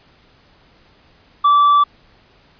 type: tone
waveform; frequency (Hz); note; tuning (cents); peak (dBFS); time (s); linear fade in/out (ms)
triangle; 1160; D6; -22; -7; 1.44-1.84; 10
effects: pink hiss -52 dBFS RMS until 2.59 s + resampled to 11025 Hz